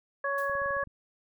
harmonic tone, 558 Hz, C#5, 11 cents sharp, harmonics 1 / 2 / 3, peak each -32 / -32 / -32 dBFS, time 0.24-0.84 s, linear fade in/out 5 ms
blue noise with exponential decay, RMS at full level -45 dBFS, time 0.38-0.62 s, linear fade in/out 2 ms, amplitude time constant 51 ms
clicks, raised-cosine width 5 ms, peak -38 dBFS, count 8, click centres 0.497 / 0.553 / 0.618 / 0.66 / 0.707 / 0.767 / 0.831 / 0.873 s
effects none

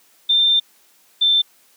sine tone pair in turn, 3588 / 3555 Hz, A7 / A7, +33 / +17 cents, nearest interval unison, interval 16 cents, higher first, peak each -12 dBFS, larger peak neither, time 0.29-0.6 / 1.21-1.42 s, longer first, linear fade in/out 10 ms, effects white hiss -55 dBFS RMS until 1.76 s + high-pass 200 Hz 12 dB/octave

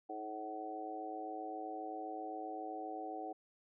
harmonic tone with a mistuned harmonic, 107.6 Hz, A2, 38 cents flat, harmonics 3 / 4 / 5 / 6 / 7, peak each -47 / -49 / -51 / -53 / -43 dBFS, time 0.09-3.33 s, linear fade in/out 10 ms, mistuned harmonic 3, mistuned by -21 cents, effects none

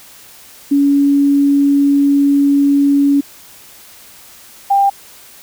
sine tone pair in turn, 282.1 / 794.5 Hz, C#4 / G5, +30 / +23 cents, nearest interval octave + tritone, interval 1793 cents, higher second, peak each -8 dBFS, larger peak neither, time 0.71-3.21 / 4.7-4.9 s, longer first, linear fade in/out 10 ms, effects white hiss -40 dBFS RMS until 5.42 s

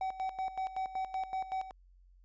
triangle tone with tremolo, 759 Hz, F#5, 44 cents sharp, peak -30 dBFS, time 0.01-1.71 s, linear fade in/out 2 ms, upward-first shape square, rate 5.3 Hz, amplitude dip 75%, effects added 45 Hz sine -58 dBFS peak until 2.24 s + resampled to 16000 Hz

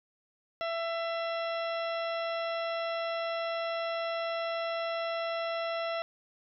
harmonic tone with a mistuned harmonic, 667 Hz, E5, 20 cents sharp, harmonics 1 / 2 / 3 / 4 / 5 / 6 / 8, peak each -32 / -38 / -42 / -44 / -46 / -48 / -50 dBFS, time 0.61-6.02 s, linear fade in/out 0 ms, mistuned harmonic 4, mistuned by +24 cents, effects none

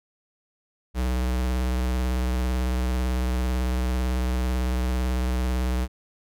square tone with vibrato, 62.6 Hz, B1, 24 cents sharp, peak -23 dBFS, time 0.94-5.88 s, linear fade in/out 50 ms, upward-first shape square, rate 18 Hz, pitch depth 31 cents each way, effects none

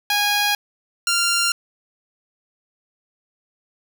10% pulse tone pair in turn, 823 / 1388.9 Hz, G#5 / F6, -16 / -10 cents, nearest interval major sixth, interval 906 cents, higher second, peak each -9 dBFS, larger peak neither, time 0.1-0.55 / 1.07-1.52 s, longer neither, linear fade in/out 2 ms, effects none

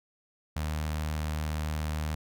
sawtooth tone with notch filter, 76.8 Hz, D#2, 22 cents flat, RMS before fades -32 dBFS, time 0.56-2.15 s, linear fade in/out 5 ms, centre 370 Hz, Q 1.2, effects none

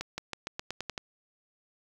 accelerating click train, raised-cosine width 0.2 ms, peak -17 dBFS, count 9, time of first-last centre 0.01-0.978 s, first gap 170 ms, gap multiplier 0.9, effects 8-bit

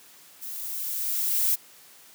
violet noise with level ramp, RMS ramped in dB -37 to -22 dBFS, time 0.41-1.56 s, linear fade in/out 20 ms, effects white hiss -52 dBFS RMS until 2.14 s + high-pass 150 Hz 12 dB/octave

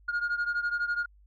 sine beating tone pair, 1422 / 1434 Hz, F6 / F6, +31 / +45 cents, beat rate 12 Hz, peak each -27 / -30 dBFS, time 0.08-1.06 s, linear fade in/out 10 ms, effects tanh soft clip ceiling -24 dBFS + added 50 Hz sine -55 dBFS peak until 1.26 s

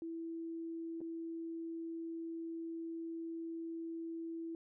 sine tone with dropouts, 330.1 Hz, E4, 2 cents sharp, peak -40 dBFS, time 0.02-4.55 s, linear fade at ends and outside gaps 1 ms, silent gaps 1.006-1.014 s, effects none

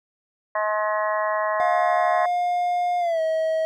harmonic tone, 212.4 Hz, G#3, 39 cents sharp, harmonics 3 / 4 / 5 / 6 / 7 / 8 / 9, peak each -24 / -31 / -25 / -37 / -40 / -33 / -32 dBFS, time 0.55-2.26 s, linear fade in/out 5 ms
triangle tone with pitch glide, 710 to 639.9 Hz, F5 to D#5, +28 to +48 cents, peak -18 dBFS, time 1.6-3.65 s, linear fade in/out 0 ms, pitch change -180 cents, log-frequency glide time 2.99-3.21 s
effects none

